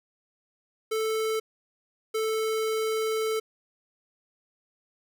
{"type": "tone bursts at uneven times", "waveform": "square", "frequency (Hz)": 439.8, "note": "A4", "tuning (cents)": -1, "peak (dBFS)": -26, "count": 2, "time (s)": [[0.91, 1.4], [2.14, 3.4]], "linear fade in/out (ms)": 10, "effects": []}